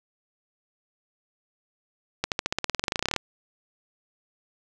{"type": "accelerating click train", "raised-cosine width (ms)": 0.2, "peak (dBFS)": -7, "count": 21, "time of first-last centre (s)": [2.24, 3.163], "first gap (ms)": 78, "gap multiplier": 0.94, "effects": []}